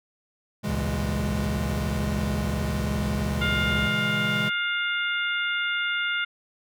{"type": "chord", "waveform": "square", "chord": "A# half-diminished seventh", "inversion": "none", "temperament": "equal with one note detuned", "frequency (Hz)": [119.26, 138.59, 164.81, 207.7], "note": ["A#2", "C#3", "E3", "G#3"], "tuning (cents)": [40, 0, 0, 0], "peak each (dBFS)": [-35, -34, -34, -30], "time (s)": [0.63, 4.5], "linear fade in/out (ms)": 20}
{"type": "tone with vibrato", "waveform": "square", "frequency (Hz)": 72.5, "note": "D2", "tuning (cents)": -22, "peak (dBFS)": -29, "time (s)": [0.68, 3.88], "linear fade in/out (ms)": 10, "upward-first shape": "sine", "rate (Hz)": 12, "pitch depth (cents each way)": 240}
{"type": "harmonic tone", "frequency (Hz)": 706, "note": "F5", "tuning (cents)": 19, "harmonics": [2, 3, 4, 5], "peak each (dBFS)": [-26, -30, -32, -34], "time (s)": [3.41, 6.25], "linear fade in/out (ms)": 10}
{"effects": []}